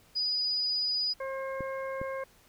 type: tone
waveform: sine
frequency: 4942 Hz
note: D#8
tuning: 13 cents flat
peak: -27 dBFS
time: 0.15-1.14 s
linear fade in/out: 20 ms
type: harmonic tone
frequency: 535 Hz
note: C5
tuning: 38 cents sharp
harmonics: 1 / 2 / 3 / 4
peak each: -34 / -40 / -44 / -46 dBFS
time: 1.2-2.24 s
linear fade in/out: 5 ms
type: clicks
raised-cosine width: 3 ms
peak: -25 dBFS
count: 2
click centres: 1.607 / 2.015 s
effects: pink hiss -61 dBFS RMS until 2.48 s